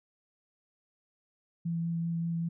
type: tone with vibrato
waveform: sine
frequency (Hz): 167.5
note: E3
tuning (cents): +28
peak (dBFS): -29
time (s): 1.65-2.49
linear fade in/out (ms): 10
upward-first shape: sine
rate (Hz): 5.2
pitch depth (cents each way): 9
effects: none